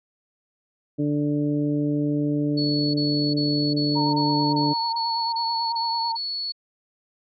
harmonic tone, 146.83 Hz, D3, in tune, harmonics 1 / 2 / 3 / 4, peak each -26 / -22 / -32 / -35 dBFS, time 0.98-4.74 s, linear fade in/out 20 ms
sine tone bursts, 4406 Hz, C#8, 11 cents flat, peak -26 dBFS, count 10, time 2.57-6.522 s, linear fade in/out 10 ms, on 370 ms, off 28 ms
sine tone with vibrato, 921 Hz, A#5, 21 cents flat, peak -24 dBFS, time 3.95-6.17 s, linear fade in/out 20 ms, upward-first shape sine, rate 9.1 Hz, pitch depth 30 cents each way
effects none

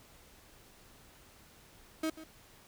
35% pulse tone with echo, 317.3 Hz, D#4, 34 cents sharp, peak -29 dBFS, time 2.03-2.1 s, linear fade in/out 5 ms, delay 140 ms, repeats 1, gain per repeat -15 dB, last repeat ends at 2.24 s, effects pink hiss -59 dBFS RMS until 2.67 s

